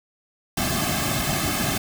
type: noise with comb filter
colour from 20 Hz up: pink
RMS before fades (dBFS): -24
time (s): 0.57-1.78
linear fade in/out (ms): 5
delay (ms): 2.1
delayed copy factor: -0.95
effects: none